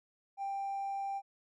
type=tone with hard clipping; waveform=triangle; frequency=789 Hz; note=G5; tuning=11 cents sharp; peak=-34 dBFS; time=0.37-1.22 s; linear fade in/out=50 ms; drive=2 dB; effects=none